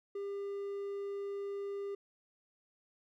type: tone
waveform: triangle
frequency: 400 Hz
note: G4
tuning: 35 cents sharp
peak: -35 dBFS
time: 0.15-1.95 s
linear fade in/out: 5 ms
effects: none